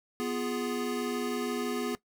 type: chord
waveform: square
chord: F diminished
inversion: second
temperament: equal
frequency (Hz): 246.9 / 349.2 / 415.3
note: Cb4 / F4 / Ab4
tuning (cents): 0 / 0 / 0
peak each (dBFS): -34 / -38 / -35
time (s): 0.2-1.95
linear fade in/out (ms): 0
effects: noise-tail reverb RT60 0.1 s tail -18 dB re dry